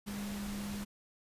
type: tone in noise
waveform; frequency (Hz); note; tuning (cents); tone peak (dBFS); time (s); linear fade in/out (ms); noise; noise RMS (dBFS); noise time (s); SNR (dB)
sine; 203.4; G#3; -36; -38; 0.06-0.85; 20; pink; -45; 0.06-0.85; +4
effects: resampled to 32000 Hz